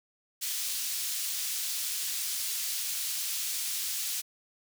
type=high-pass noise; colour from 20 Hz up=pink; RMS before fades=-33 dBFS; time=0.41-4.22 s; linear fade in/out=20 ms; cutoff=4300 Hz; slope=12 dB/octave; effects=none